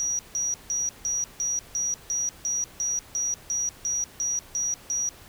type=tone bursts; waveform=sine; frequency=5780 Hz; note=F#8; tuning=41 cents flat; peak=-24 dBFS; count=15; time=0-5.09 s; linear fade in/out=0 ms; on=190 ms; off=160 ms; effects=pink hiss -49 dBFS RMS until 5.28 s